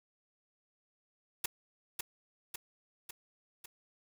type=noise with echo; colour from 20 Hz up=white; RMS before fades=-33 dBFS; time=1.44-1.46 s; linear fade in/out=5 ms; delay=550 ms; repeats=4; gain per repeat=-4 dB; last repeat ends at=3.66 s; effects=none